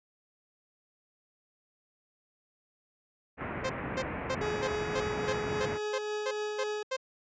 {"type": "low-pass noise", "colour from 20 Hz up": "pink", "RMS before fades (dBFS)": -35, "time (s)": [3.37, 5.79], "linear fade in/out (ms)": 50, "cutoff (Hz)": 2400, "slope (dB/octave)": 48}
{"type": "tone bursts", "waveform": "sawtooth", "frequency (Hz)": 523.3, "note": "C5", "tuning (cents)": 0, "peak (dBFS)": -26, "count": 11, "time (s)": [3.64, 6.967], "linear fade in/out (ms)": 10, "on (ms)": 57, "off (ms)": 270}
{"type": "tone with tremolo", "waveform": "40% pulse", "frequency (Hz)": 422.1, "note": "G#4", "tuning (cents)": 28, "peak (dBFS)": -30, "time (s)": [4.41, 6.83], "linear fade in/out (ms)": 5, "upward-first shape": "triangle", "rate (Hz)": 3.6, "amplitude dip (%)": 35}
{"effects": ["high-pass 80 Hz 12 dB/octave", "resampled to 16000 Hz"]}